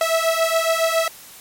sawtooth beating tone pair, 651 / 658.2 Hz, E5 / E5, -22 / -3 cents, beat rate 7.2 Hz, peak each -16 dBFS, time 0.01-1.08 s, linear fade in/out 2 ms, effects white hiss -42 dBFS RMS until 1.4 s + MP3 64 kbps

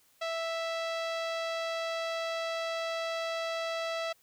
sawtooth tone with low-pass filter, 659 Hz, E5, 1 cent flat, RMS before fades -34 dBFS, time 0.21-4.13 s, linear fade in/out 10 ms, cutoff 4400 Hz, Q 1.3, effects white hiss -66 dBFS RMS until 4.22 s

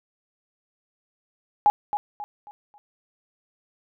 sine tone with echo, 830.6 Hz, G#5, in tune, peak -13 dBFS, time 1.66-1.7 s, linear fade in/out 0 ms, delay 270 ms, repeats 4, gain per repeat -9 dB, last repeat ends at 2.78 s, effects none

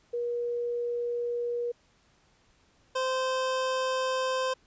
sine / 25% pulse tone pair in turn, 478.4 / 518.5 Hz, A#4 / C5, +45 / -16 cents, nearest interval minor second, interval 139 cents, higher second, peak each -28 / -23 dBFS, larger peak second, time 0.13-1.72 / 2.95-4.54 s, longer neither, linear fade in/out 10 ms, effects pink hiss -65 dBFS RMS until 4.66 s + resampled to 16000 Hz

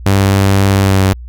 sawtooth tone with pitch glide, 98 to 95.6 Hz, G2 to G2, 0 to -43 cents, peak -4 dBFS, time 0.06-1.13 s, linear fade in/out 0 ms, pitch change -43 cents, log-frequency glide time 0.8-1.02 s, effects added 60 Hz sine -26 dBFS peak until 1.28 s

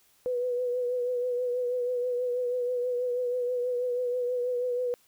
sine tone with vibrato, 493.9 Hz, B4, in tune, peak -26 dBFS, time 0.26-4.94 s, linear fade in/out 0 ms, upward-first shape triangle, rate 6.2 Hz, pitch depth 42 cents each way, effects white hiss -64 dBFS RMS until 5.07 s

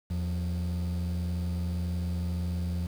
triangle tone pair together, 82.96 / 176.8 Hz, E2 / F3, +12 / +22 cents, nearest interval octave + minor second, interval 1310 cents, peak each -26 / -30 dBFS, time 0.1-2.87 s, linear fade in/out 10 ms, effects tanh soft clip ceiling -24 dBFS + 8-bit

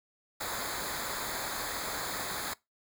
pink noise with comb filter, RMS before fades -36 dBFS, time 0.4-2.54 s, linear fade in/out 10 ms, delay 0.35 ms, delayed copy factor -0.8, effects noise-tail reverb RT60 0.2 s tail -22 dB re dry

